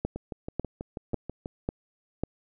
two click trains, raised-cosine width 2 ms, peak -21 / -14 dBFS, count 9 / 5, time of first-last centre 0.16-1.459 / 0.05-2.236 s, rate 6.16 / 1.83 Hz, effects none

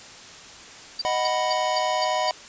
sine tone bursts, 4672 Hz, D8, 10 cents flat, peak -24 dBFS, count 6, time 0.99-2.302 s, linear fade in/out 5 ms, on 27 ms, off 230 ms
square chord, B major, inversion first, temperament equal, 622.3 / 740 / 987.8 Hz, D#5 / F#5 / B5, 0 / 0 / 0 cents, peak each -27 dBFS, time 1.05-2.31 s, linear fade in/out 0 ms
effects white hiss -43 dBFS RMS until 2.48 s + resampled to 16000 Hz

